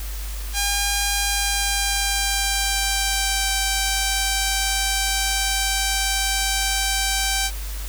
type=tone with pitch glide; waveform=5% pulse; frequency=806 to 779.9 Hz; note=G5 to G5; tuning=+48 to -9 cents; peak=-8 dBFS; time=0.53-7.51 s; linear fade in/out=50 ms; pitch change=-57 cents; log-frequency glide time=1.13-3.52 s; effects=added 50 Hz sine -27 dBFS peak until 7.88 s + white hiss -37 dBFS RMS until 7.88 s